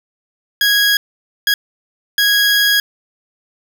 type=tone bursts at uneven times; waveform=20% pulse; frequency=1653 Hz; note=G#6; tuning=9 cents flat; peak=-6 dBFS; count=3; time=0.61-0.97 / 1.47-1.54 / 2.18-2.8 s; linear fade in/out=2 ms; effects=none